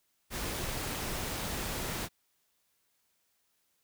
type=noise; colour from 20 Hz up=pink; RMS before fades=-36 dBFS; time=0.3-2.09 s; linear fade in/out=50 ms; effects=white hiss -75 dBFS RMS until 3.83 s